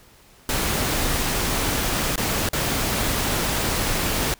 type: noise with dropouts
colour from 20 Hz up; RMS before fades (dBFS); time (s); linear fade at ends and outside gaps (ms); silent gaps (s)
pink; -23; 0.49-4.34; 1; 2.158-2.178 / 2.489-2.532
effects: pink hiss -52 dBFS RMS until 4.39 s